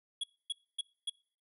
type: tone bursts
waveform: square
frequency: 3345 Hz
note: G#7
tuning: 12 cents sharp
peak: -33 dBFS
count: 4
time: 0.21-1.098 s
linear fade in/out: 5 ms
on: 27 ms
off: 260 ms
effects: noise-tail reverb RT60 0.5 s tail -25 dB re dry + resampled to 32000 Hz